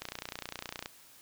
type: click train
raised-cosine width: 0.2 ms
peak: -20 dBFS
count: 26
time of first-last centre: 0.02-0.859 s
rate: 29.8 Hz
effects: white hiss -57 dBFS RMS until 1.21 s